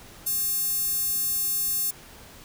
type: tone with high-pass filter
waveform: 5% pulse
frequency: 900 Hz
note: A5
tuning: 39 cents sharp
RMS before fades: -26 dBFS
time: 0.26-1.91 s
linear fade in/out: 10 ms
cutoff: 12000 Hz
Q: 0.99
effects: pink hiss -47 dBFS RMS until 2.44 s